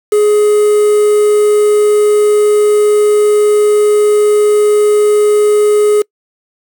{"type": "tone with quantisation", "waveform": "triangle", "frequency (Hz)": 418.9, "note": "G#4", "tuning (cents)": 15, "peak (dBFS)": -4, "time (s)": [0.12, 6.02], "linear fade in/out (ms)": 5, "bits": 4, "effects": ["noise-tail reverb RT60 0.1 s tail -26 dB re dry"]}